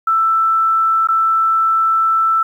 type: tone with dropouts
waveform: sine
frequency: 1326 Hz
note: E6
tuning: 10 cents sharp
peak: -11 dBFS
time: 0.07-2.43 s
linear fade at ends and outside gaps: 5 ms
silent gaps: 1.073-1.086 s
effects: 8-bit